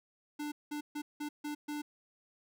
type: tone bursts at uneven times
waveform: square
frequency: 296.1 Hz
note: D4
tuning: 14 cents sharp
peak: -37 dBFS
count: 6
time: 0.39-0.52 / 0.71-0.81 / 0.95-1.02 / 1.2-1.29 / 1.44-1.55 / 1.68-1.82 s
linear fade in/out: 10 ms
effects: none